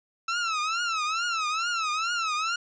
sawtooth tone with vibrato, 1320 Hz, E6, 2 cents sharp, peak -22 dBFS, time 0.28-2.56 s, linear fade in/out 5 ms, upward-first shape triangle, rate 2.3 Hz, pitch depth 160 cents each way, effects resampled to 16000 Hz + 10-bit

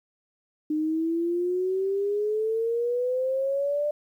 sine exponential sweep, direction up, 303.3 to 597 Hz, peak -23 dBFS, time 0.7-3.91 s, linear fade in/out 5 ms, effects 10-bit

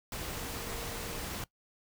sine tone in noise, 466.2 Hz, A#4, in tune, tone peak -47 dBFS, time 0.36-1.23 s, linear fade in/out 2 ms, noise pink, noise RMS -39 dBFS, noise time 0.12-1.44 s, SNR -11 dB, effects noise-tail reverb RT60 0.1 s tail -20 dB re dry

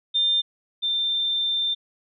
sine tone pair in turn, 3600 / 3581 Hz, A7 / A7, +39 / +30 cents, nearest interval unison, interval 9 cents, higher first, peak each -18 / -21 dBFS, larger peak first, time 0.14-0.42 / 0.82-1.75 s, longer second, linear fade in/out 20 ms, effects none

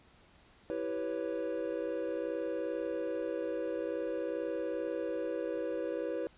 triangle chord, C# half-diminished seventh, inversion first, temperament equal, 329.6 / 392 / 493.9 / 554.4 Hz, E4 / G4 / B4 / C#5, 0 / 0 / 0 / 0 cents, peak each -37 / -39 / -35 / -37 dBFS, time 0.7-6.27 s, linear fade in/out 0 ms, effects pink hiss -62 dBFS RMS until 6.37 s + resampled to 8000 Hz

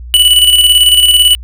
square tone with tremolo, 2960 Hz, F#7, in tune, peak -3 dBFS, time 0.14-1.35 s, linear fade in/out 0 ms, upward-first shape square, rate 18 Hz, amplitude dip 45%, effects added 60 Hz sine -24 dBFS peak until 1.43 s

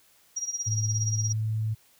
sine tone with tremolo, 5710 Hz, F8, 37 cents sharp, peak -26 dBFS, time 0.36-1.33 s, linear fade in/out 10 ms, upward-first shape sine, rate 17 Hz, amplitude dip 80%
sine tone with pitch glide, 108.7 to 109.58 Hz, A2 to A2, -21 to -7 cents, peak -25 dBFS, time 0.66-1.75 s, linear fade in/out 20 ms, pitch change +14 cents, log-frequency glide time 0.79-1.56 s
effects white hiss -61 dBFS RMS until 1.99 s

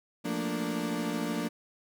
35% pulse chord, Bb major seventh, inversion second, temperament equal, 174.61 / 220 / 233.1 / 293.7 Hz, F3 / A3 / Bb3 / D4, 0 / 0 / 0 / 0 cents, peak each -35 / -36 / -33 / -33 dBFS, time 0.24-1.49 s, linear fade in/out 20 ms, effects none

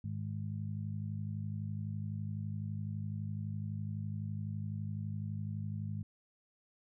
harmonic tone, 51.91 Hz, G#1, in tune, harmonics 2 / 3 / 4, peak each -38 / -42 / -44 dBFS, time 0.04-6.03 s, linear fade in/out 5 ms, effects none

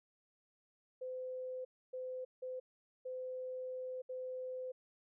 sine tone bursts at uneven times, 511 Hz, C5, 41 cents flat, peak -40 dBFS, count 5, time 1.01-1.65 / 1.93-2.25 / 2.42-2.6 / 3.05-4.02 / 4.09-4.72 s, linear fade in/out 10 ms, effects none

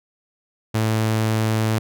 sawtooth tone, 110 Hz, A2, in tune, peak -14 dBFS, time 0.74-1.79 s, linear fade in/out 10 ms, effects none

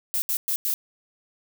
violet noise bursts at uneven times, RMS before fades -25 dBFS, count 4, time 0.14-0.22 / 0.29-0.37 / 0.48-0.56 / 0.65-0.74 s, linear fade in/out 0 ms, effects none

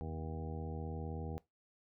harmonic tone with a mistuned harmonic, 79.6 Hz, D#2, 40 cents sharp, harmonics 1 / 2 / 3 / 4 / 5 / 6 / 8 / 9 / 10, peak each -42 / -45 / -49 / -52 / -52 / -50 / -60 / -57 / -53 dBFS, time 0.01-1.38 s, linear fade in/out 0 ms, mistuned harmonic 1, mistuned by +80 cents, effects noise-tail reverb RT60 0.2 s tail -21 dB re dry

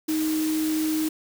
sine tone in noise, 312.5 Hz, D#4, 8 cents sharp, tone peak -22 dBFS, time 0.08-1.09 s, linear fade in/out 10 ms, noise white, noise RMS -34 dBFS, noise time 0.08-1.09 s, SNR +9 dB, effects none

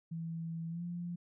sine tone with pitch glide, 164.81 to 173.81 Hz, E3 to F3, 0 to -8 cents, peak -37 dBFS, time 0.11-1.16 s, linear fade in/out 10 ms, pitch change +92 cents, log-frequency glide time 0.69-0.83 s, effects none

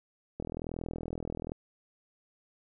click train, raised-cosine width 2 ms, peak -23 dBFS, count 47, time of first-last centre 0.4-1.519 s, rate 41.1 Hz, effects none

